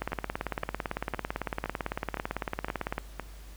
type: two click trains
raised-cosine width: 0.5 ms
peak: -18 / -15 dBFS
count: 7 / 54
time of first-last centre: 0.12-3.197 / 0.02-2.981 s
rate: 1.95 / 17.9 Hz
effects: added 50 Hz sine -44 dBFS peak until 3.56 s + pink hiss -54 dBFS RMS until 3.56 s